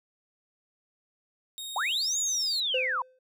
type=tone; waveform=sawtooth; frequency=3729 Hz; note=A#7; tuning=in tune; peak=-33 dBFS; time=1.58-2.6 s; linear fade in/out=0 ms
type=linear two-way sweep; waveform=sine; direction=up then down; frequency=698.5 to 7030 to 911 Hz; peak=-26 dBFS; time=1.76-3.02 s; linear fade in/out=2 ms; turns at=2.19 s
type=tone with exponential decay; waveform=triangle; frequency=514 Hz; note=C5; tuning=31 cents flat; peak=-23 dBFS; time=2.74-3.19 s; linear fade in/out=5 ms; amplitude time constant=97 ms
effects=none